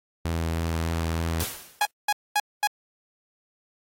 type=tone with vibrato; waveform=sawtooth; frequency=82.41 Hz; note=E2; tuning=in tune; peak=-21 dBFS; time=0.25-1.43 s; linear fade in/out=0 ms; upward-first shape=sine; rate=3.3 Hz; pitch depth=12 cents each way
type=noise with exponential decay; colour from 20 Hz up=white; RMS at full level=-28 dBFS; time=1.4-1.91 s; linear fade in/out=2 ms; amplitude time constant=110 ms
type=tone bursts; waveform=sawtooth; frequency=830.6 Hz; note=G#5; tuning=in tune; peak=-16 dBFS; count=4; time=1.81-2.672 s; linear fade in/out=2 ms; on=43 ms; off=230 ms
effects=AAC 48 kbps